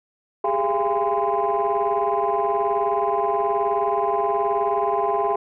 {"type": "tone cluster", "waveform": "sine", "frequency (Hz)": [398.2, 417.1, 683, 811, 1028], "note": ["G4", "G#4", "F5", "G#5", "C6"], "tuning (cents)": [27, 7, -39, -41, -31], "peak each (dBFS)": [-25, -25, -24, -24, -24], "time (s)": [0.44, 5.36], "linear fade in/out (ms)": 5, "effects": ["tanh soft clip ceiling -12 dBFS"]}